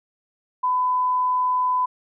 sine tone, 1004 Hz, B5, 28 cents sharp, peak -18 dBFS, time 0.63-1.86 s, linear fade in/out 10 ms, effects none

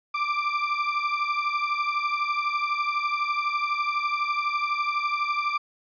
30% pulse beating tone pair, 1174.7 / 1186.7 Hz, D6 / D6, 0 / +18 cents, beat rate 12 Hz, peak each -23 / -26 dBFS, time 0.14-5.58 s, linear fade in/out 10 ms, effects resampled to 11025 Hz

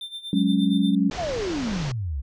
triangle tone with tremolo, 3576 Hz, A7, 27 cents sharp, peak -29 dBFS, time 0.01-0.95 s, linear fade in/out 2 ms, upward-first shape sine, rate 8.5 Hz, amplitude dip 80%
sine chord, F# suspended second, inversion none, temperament just, 185 / 208.1 / 277.5 Hz, F#3 / G#3 / C#4, 0 / +4 / +2 cents, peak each -22 dBFS, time 0.33-1.1 s, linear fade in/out 2 ms
pink low-pass noise, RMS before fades -33 dBFS, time 1.11-1.92 s, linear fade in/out 5 ms, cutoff 6600 Hz, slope 48 dB/octave
sine exponential sweep, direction down, 760 to 61.5 Hz, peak -25 dBFS, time 1.17-2.22 s, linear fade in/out 20 ms
effects none

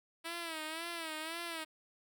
5% pulse tone with vibrato, 325.9 Hz, E4, 20 cents flat, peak -28 dBFS, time 0.24-1.65 s, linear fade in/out 20 ms, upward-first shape sine, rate 1.9 Hz, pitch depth 88 cents each way, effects none

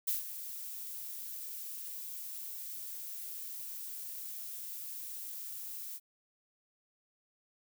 violet noise with ADSR envelope, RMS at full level -31 dBFS, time 0.07-6 s, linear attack 11 ms, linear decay 140 ms, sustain -12 dB, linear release 46 ms, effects none

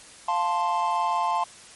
triangle chord, F major, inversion none, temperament equal, 698.5 / 880 / 1046.5 Hz, F5 / A5 / C6, 0 / 0 / 0 cents, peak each -27 / -23 / -24 dBFS, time 0.28-1.44 s, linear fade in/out 5 ms, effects white hiss -47 dBFS RMS until 1.75 s + MP3 48 kbps

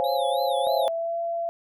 sine chord, Db major seventh, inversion third, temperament equal, 523.3 / 554.4 / 698.5 / 830.6 Hz, C5 / Db5 / F5 / Ab5, 0 / 0 / 0 / 0 cents, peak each -27 dBFS, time 0-0.88 s, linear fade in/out 0 ms
square tone with vibrato, 3729 Hz, A#7, in tune, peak -35 dBFS, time 0.04-0.88 s, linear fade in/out 2 ms, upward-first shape sine, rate 3.2 Hz, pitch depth 160 cents each way
sine tone with pitch glide, 659.3 to 677.1 Hz, E5 to E5, 0 to +46 cents, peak -25 dBFS, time 0.67-1.49 s, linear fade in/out 0 ms, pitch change +46 cents, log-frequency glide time 0.85-1.18 s
effects none

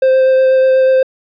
triangle tone with vibrato, 523.3 Hz, C5, in tune, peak -5 dBFS, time 0.02-1.03 s, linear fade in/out 5 ms, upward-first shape sine, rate 8.2 Hz, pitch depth 9 cents each way, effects resampled to 11025 Hz

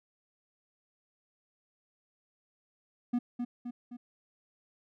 triangle tone with echo, 242.7 Hz, B3, 30 cents flat, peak -24 dBFS, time 3.13-3.19 s, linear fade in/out 10 ms, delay 260 ms, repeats 3, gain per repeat -5 dB, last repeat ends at 3.97 s, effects none

